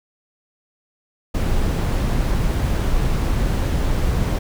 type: noise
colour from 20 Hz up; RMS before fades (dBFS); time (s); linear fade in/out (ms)
brown; -19; 1.34-4.39; 10
effects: none